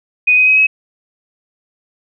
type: tone with pitch steps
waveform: sine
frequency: 2489 / 2512 / 2535 / 2559 Hz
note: D#7 / D#7 / D#7 / D#7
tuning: 0 / +16 / +32 / +48 cents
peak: -7 dBFS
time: 0.27-0.67 s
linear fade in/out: 10 ms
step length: 100 ms
effects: none